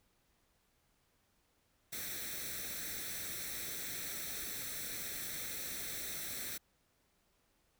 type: noise with comb filter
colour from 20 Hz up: white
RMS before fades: -42 dBFS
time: 1.92-6.58 s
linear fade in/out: 10 ms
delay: 0.51 ms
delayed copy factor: +0.7
effects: pink hiss -75 dBFS RMS until 7.79 s